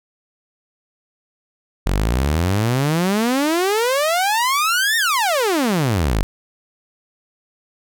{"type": "exponential two-way sweep", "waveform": "sawtooth", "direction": "up then down", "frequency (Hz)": [43.65, 1864.7, 43.65], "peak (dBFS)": -12, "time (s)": [1.86, 6.23], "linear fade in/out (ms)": 0, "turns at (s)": 4.97, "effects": []}